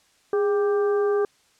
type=harmonic tone with a mistuned harmonic; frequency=393.5 Hz; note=G4; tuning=7 cents sharp; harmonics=1 / 2 / 3 / 4; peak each=-19 / -34 / -33 / -38 dBFS; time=0.33-1.25 s; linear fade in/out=2 ms; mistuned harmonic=1; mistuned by=+74 cents; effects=white hiss -61 dBFS RMS until 1.59 s + low-pass 8000 Hz 12 dB/octave